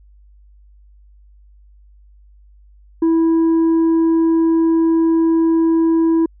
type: tone with tanh clipping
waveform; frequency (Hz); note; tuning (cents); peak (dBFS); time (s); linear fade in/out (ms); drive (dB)
triangle; 327.8; E4; -10; -12; 3.02-6.26; 5; 8
effects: added 50 Hz sine -44 dBFS peak until 6.4 s

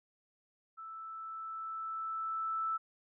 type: tone with level ramp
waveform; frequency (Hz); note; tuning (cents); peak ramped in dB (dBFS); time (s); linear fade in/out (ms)
sine; 1318.5; E6; 0; -44 to -31; 0.77-2.78; 20
effects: none

